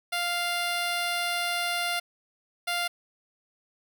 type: tone bursts at uneven times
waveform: 10% pulse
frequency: 698.5 Hz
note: F5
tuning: in tune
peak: -18 dBFS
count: 2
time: 0.12-2 / 2.67-2.88 s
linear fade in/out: 10 ms
effects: none